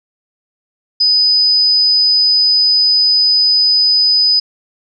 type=tone; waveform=sine; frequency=4995 Hz; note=D#8; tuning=6 cents sharp; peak=-8 dBFS; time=1-4.4 s; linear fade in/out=10 ms; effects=none